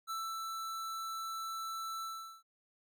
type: tone with ADSR envelope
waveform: square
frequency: 1326 Hz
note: E6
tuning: 10 cents sharp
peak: -37 dBFS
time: 0.07-2.43 s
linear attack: 36 ms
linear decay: 260 ms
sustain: -2 dB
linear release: 400 ms
effects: none